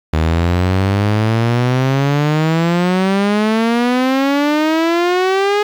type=exponential sweep; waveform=sawtooth; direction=up; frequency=77.78 to 419.3 Hz; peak=-8 dBFS; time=0.13-5.63 s; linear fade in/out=5 ms; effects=low-pass 4000 Hz 12 dB/octave + 7-bit